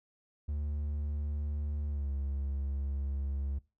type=tone with pitch glide; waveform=triangle; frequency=73.42 to 69.3 Hz; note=D2 to C#2; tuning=0 to 0 cents; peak=-30 dBFS; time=0.48-3.59 s; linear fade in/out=10 ms; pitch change=-100 cents; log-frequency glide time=1.87-2.11 s; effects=noise-tail reverb RT60 0.3 s tail -21 dB re dry